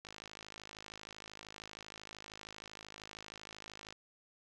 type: click train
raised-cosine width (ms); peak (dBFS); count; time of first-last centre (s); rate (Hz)
0.2; -30; 206; 0.05-3.925; 52.9
effects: none